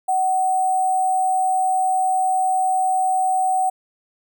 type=tone with sample-and-hold; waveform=sine; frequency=750 Hz; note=F#5; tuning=23 cents sharp; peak=-16 dBFS; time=0.08-3.7 s; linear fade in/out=10 ms; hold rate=8820 Hz; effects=none